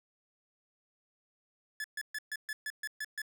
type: tone bursts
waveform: 45% pulse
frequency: 1721 Hz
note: A6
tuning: 39 cents flat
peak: -35 dBFS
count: 9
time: 1.8-3.218 s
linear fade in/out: 2 ms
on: 42 ms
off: 130 ms
effects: none